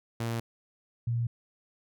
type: tone pair in turn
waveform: sawtooth / sine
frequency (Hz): 115.7 / 117.72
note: A#2 / A#2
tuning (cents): -13 / +17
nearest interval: unison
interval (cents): 30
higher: second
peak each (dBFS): -26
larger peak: neither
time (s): 0.2-0.4 / 1.07-1.27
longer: neither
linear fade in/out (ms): 5
effects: none